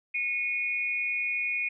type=tone pair together; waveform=sine; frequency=2174 / 2463 Hz; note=C#7 / D#7; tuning=-34 / -18 cents; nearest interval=major second; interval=216 cents; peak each=-32 / -28 dBFS; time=0.14-1.69 s; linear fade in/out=10 ms; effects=none